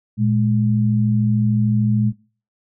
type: tone pair together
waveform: sine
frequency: 116.45 / 209.9 Hz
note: A#2 / G#3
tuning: -1 / +19 cents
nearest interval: minor seventh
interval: 1020 cents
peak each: -17 dBFS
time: 0.17-2.13 s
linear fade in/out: 50 ms
effects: noise-tail reverb RT60 0.4 s tail -21 dB re dry